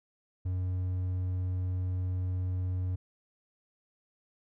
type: tone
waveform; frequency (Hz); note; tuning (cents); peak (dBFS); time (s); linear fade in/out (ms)
triangle; 91.6; F#2; -17; -27; 0.45-2.96; 10
effects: none